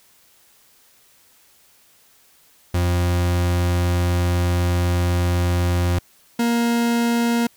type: tone pair in turn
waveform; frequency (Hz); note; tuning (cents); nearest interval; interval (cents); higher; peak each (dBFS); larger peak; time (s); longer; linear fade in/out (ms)
40% pulse; 88 / 234.9; F2 / A#3; +14 / +13; octave + perfect fourth; 1699; second; -16; neither; 2.74-5.99 / 6.39-7.47; first; 5
effects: white hiss -55 dBFS RMS until 7.56 s